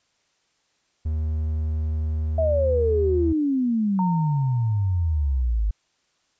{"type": "tone", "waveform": "triangle", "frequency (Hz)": 77.78, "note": "D#2", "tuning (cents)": 0, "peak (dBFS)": -20, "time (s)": [1.05, 3.33], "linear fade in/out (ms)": 10}
{"type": "exponential sweep", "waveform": "sine", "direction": "down", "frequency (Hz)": [659.3, 50], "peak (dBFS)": -19, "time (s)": [2.38, 5.71], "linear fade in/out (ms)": 5}
{"type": "tone with exponential decay", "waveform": "sine", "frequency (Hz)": 917, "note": "A#5", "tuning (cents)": -29, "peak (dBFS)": -23, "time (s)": [3.99, 5.42], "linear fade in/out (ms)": 1, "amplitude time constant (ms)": 310}
{"effects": ["white hiss -68 dBFS RMS until 6.39 s", "resampled to 16000 Hz"]}